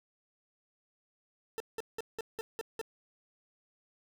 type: tone bursts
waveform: 40% pulse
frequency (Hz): 447.6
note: A4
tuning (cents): +30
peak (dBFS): -34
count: 7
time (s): 1.58-2.814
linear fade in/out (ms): 0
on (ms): 22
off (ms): 180
effects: none